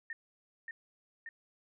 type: tone with echo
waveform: sine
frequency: 1824 Hz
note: A#6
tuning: 38 cents flat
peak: -38 dBFS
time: 0.1-0.13 s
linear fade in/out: 2 ms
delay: 580 ms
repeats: 2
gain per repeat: -2 dB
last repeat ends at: 1.29 s
effects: none